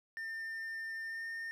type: tone with pitch glide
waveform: triangle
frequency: 1803 to 1821.8 Hz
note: A6 to A#6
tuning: +42 to -40 cents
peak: -37 dBFS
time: 0.17-1.51 s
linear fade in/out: 0 ms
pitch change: +18 cents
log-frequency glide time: 1.06-1.25 s
effects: none